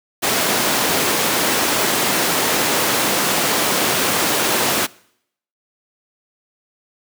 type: high-pass noise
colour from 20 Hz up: pink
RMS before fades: -18 dBFS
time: 0.22-4.87 s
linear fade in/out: 20 ms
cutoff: 260 Hz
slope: 12 dB/octave
effects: noise-tail reverb RT60 0.7 s tail -23 dB re dry